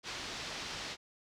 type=low-pass noise; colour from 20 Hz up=white; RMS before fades=-42 dBFS; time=0.03-0.97 s; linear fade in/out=50 ms; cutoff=5400 Hz; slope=24 dB/octave; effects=none